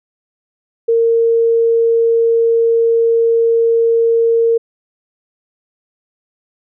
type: tone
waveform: sine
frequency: 460 Hz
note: A#4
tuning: 23 cents flat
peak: -9 dBFS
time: 0.88-4.58 s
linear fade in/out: 10 ms
effects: none